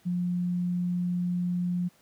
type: tone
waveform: sine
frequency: 177.4 Hz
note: F3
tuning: 27 cents sharp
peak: -25 dBFS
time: 0.05-1.89 s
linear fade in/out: 20 ms
effects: pink hiss -62 dBFS RMS until 2.01 s + high-pass 100 Hz 12 dB/octave